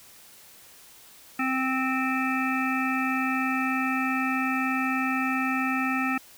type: harmonic tone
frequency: 261.6 Hz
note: C4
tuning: in tune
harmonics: 1 / 3 / 5 / 7 / 9 / 10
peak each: -27 / -33 / -30 / -32 / -34 / -34 dBFS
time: 1.39-6.18 s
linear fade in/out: 5 ms
effects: white hiss -51 dBFS RMS until 6.37 s